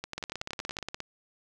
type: two click trains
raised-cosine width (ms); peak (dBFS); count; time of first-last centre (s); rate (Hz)
0.2; -18 / -18; 9 / 15; 0.04-0.788 / 0.18-1.004; 10.7 / 17
effects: none